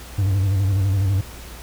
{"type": "tone with vibrato", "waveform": "triangle", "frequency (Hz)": 97.3, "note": "G2", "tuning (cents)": -12, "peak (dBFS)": -14, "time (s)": [0.18, 1.21], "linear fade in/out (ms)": 5, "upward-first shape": "square", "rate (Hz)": 12, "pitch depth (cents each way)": 59, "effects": ["added 60 Hz sine -38 dBFS peak until 1.62 s", "pink hiss -40 dBFS RMS until 1.62 s"]}